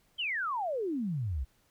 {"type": "exponential sweep", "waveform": "sine", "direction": "down", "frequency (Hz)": [3201, 59.1], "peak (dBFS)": -30, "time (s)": [0.18, 1.45], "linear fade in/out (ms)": 20, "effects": ["pink hiss -69 dBFS RMS until 1.7 s"]}